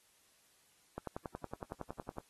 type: click train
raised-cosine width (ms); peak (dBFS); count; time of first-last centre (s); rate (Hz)
1; -27; 14; 0.98-2.184; 10.8
effects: white hiss -69 dBFS RMS until 2.29 s + AAC 32 kbps